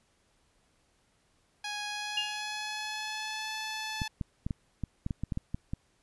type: tone with pitch glide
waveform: 10% pulse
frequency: 830.6 to 868.9 Hz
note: G#5 to A5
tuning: 0 to -22 cents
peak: -26 dBFS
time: 1.64-4.08 s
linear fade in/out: 5 ms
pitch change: +78 cents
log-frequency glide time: 1.86-3.53 s
type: tone with exponential decay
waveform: sine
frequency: 2816 Hz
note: F7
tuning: 14 cents sharp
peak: -25 dBFS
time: 2.17-2.42 s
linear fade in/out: 5 ms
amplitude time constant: 53 ms
type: clicks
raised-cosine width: 5 ms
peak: -20 dBFS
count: 12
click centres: 4.018 / 4.212 / 4.465 / 4.508 / 4.837 / 5.064 / 5.108 / 5.236 / 5.322 / 5.374 / 5.545 / 5.735 s
effects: pink hiss -70 dBFS RMS until 6.02 s + resampled to 24000 Hz